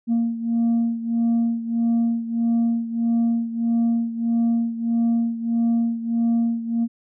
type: beating tone pair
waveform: sine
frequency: 231.5 / 233.1 Hz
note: A#3 / A#3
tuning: -12 / 0 cents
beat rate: 1.6 Hz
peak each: -18 / -22 dBFS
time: 0.07-6.88 s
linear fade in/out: 50 ms
effects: tanh soft clip ceiling -15 dBFS